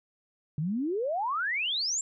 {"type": "exponential sweep", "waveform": "sine", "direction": "up", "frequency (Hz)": [141.7, 7600], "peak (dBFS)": -27, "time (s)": [0.58, 2.01], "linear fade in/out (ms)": 2, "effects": []}